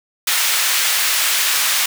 pink high-pass noise, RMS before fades -17 dBFS, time 0.27-1.86 s, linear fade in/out 5 ms, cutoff 1700 Hz, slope 12 dB/octave, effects none

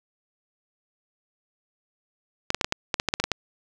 clicks, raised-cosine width 0.2 ms, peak -5 dBFS, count 12, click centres 2.504 / 2.546 / 2.612 / 2.645 / 2.724 / 2.942 / 2.999 / 3.087 / 3.139 / 3.2 / 3.24 / 3.317 s, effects none

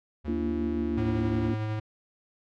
square tone with pitch glide, 75.8 to 75.23 Hz, D#2 to D2, -45 to +42 cents, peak -35 dBFS, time 0.24-1.52 s, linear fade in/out 20 ms, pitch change -13 cents, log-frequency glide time 0.59-1.03 s
sine chord, Bb major, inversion none, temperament equal with one note detuned, 233.1 / 293.7 / 340.7 Hz, Bb3 / D4 / F4, 0 / 0 / -43 cents, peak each -30 / -33 / -31 dBFS, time 0.28-1.54 s, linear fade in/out 2 ms
square tone with tremolo, 108 Hz, A2, 32 cents flat, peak -28 dBFS, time 0.97-1.8 s, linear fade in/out 10 ms, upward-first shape triangle, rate 11 Hz, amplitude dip 25%
effects low-pass 3000 Hz 12 dB/octave

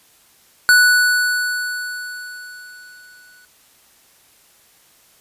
square tone with exponential decay, 1480 Hz, F#6, in tune, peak -8 dBFS, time 0.69-3.45 s, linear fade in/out 0 ms, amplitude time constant 600 ms, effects white hiss -53 dBFS RMS until 5.2 s + resampled to 32000 Hz

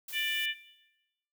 blue noise, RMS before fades -43 dBFS, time 0.08-0.46 s, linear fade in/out 5 ms
harmonic tone, 591 Hz, D5, 11 cents sharp, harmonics 3 / 4 / 5 / 6, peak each -36 / -32 / -33 / -39 dBFS, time 0.12-0.55 s, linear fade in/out 50 ms
effects noise-tail reverb RT60 1.0 s tail -18 dB re dry

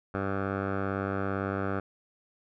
10% pulse tone with low-pass filter, 97.8 Hz, G2, 4 cents flat, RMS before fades -31 dBFS, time 0.14-1.8 s, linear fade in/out 5 ms, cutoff 1300 Hz, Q 2.5, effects none

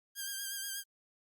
5% pulse tone with vibrato, 1600 Hz, G6, 35 cents sharp, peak -27 dBFS, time 0.15-0.84 s, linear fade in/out 50 ms, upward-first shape sine, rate 8.3 Hz, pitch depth 32 cents each way, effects Opus 48 kbps

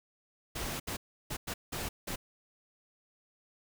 pink noise bursts at uneven times, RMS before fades -37 dBFS, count 6, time 0.55-0.8 / 0.87-0.97 / 1.3-1.37 / 1.47-1.54 / 1.72-1.89 / 2.07-2.16 s, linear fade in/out 10 ms, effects none

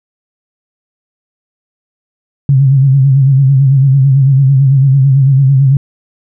sine tone with vibrato, 135.6 Hz, C#3, 38 cents flat, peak -4 dBFS, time 2.49-5.77 s, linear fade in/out 2 ms, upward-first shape sine, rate 9 Hz, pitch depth 69 cents each way, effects none

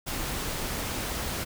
pink noise, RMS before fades -32 dBFS, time 0.06-1.45 s, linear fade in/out 20 ms, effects none

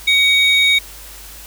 triangle tone pair together, 2255 / 3740 Hz, C#7 / A#7, +29 / +5 cents, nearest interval major sixth, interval 876 cents, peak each -11 / -12 dBFS, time 0.07-0.79 s, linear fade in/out 10 ms, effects added 50 Hz sine -39 dBFS peak until 1.46 s + white hiss -37 dBFS RMS until 1.46 s

